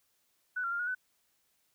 sine tone with pitch steps, 1489 / 1378 / 1398 / 1448 / 1503 Hz, F#6 / F6 / F6 / F#6 / F#6, +11 / -24 / +1 / -38 / +27 cents, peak -31 dBFS, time 0.56-0.95 s, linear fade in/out 10 ms, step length 78 ms, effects white hiss -74 dBFS RMS until 1.74 s

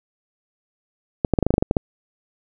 clicks, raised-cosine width 2 ms, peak -3 dBFS, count 11, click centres 1.248 / 1.337 / 1.388 / 1.427 / 1.466 / 1.506 / 1.54 / 1.581 / 1.625 / 1.711 / 1.768 s, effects none

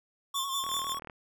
sawtooth tone with tremolo, 3520 Hz, A7, in tune, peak -27 dBFS, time 0.34-0.94 s, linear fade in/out 20 ms, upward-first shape sine, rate 5.4 Hz, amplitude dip 80%
square tone with vibrato, 1089 Hz, C#6, 31 cents flat, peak -34 dBFS, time 0.34-0.99 s, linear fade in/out 5 ms, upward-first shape square, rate 10 Hz, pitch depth 39 cents each way
click train, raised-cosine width 0.5 ms, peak -28 dBFS, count 19, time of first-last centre 0.64-1.098 s, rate 39.3 Hz
effects none

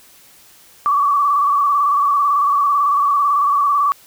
sine tone with vibrato, 1145 Hz, D6, 44 cents flat, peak -12 dBFS, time 0.86-3.92 s, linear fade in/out 0 ms, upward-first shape square, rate 18 Hz, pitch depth 41 cents each way, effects white hiss -47 dBFS RMS until 4.06 s

